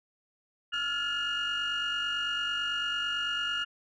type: tone cluster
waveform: sine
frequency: 1366 / 1415 / 1715 / 2850 Hz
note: F6 / F6 / A6 / F7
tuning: -39 / +22 / -45 / +34 cents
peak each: -37 / -32 / -38 / -30 dBFS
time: 0.72-3.65 s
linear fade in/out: 20 ms
effects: tanh soft clip ceiling -24 dBFS